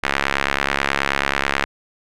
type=tone with band-pass filter; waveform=sawtooth; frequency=69.3 Hz; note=C#2; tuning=in tune; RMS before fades=-21 dBFS; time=0.03-1.65 s; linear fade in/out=10 ms; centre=1900 Hz; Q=1.4; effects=none